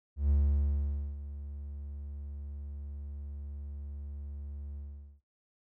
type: tone with ADSR envelope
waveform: triangle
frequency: 71.5 Hz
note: D2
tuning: 46 cents flat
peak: -21 dBFS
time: 0.16-5.21 s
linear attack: 140 ms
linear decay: 860 ms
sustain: -16 dB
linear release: 440 ms
effects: noise-tail reverb RT60 0.2 s tail -20 dB re dry